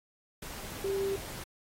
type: tone in noise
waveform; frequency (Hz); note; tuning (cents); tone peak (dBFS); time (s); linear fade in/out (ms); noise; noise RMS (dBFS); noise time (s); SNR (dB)
sine; 392; G4; 0; -29; 0.84-1.16; 5; pink; -43; 0.42-1.44; +11
effects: AAC 48 kbps